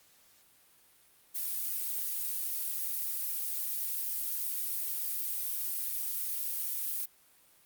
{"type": "noise", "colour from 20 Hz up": "violet", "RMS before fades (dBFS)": -34, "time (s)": [1.34, 7.06], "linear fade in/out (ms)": 20, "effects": ["white hiss -63 dBFS RMS until 7.65 s", "Opus 48 kbps"]}